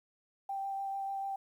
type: tone with vibrato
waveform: sine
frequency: 784 Hz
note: G5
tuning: in tune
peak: -34 dBFS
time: 0.49-1.36 s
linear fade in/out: 5 ms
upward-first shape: sine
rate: 6.8 Hz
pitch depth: 9 cents each way
effects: 11-bit